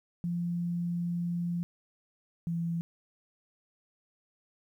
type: tone pair in turn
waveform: sine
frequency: 172.9 / 168.37 Hz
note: F3 / E3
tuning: -17 / +37 cents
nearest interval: unison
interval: 46 cents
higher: first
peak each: -29 / -29 dBFS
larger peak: neither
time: 0.24-1.63 / 2.47-2.81 s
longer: first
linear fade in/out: 0 ms
effects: 11-bit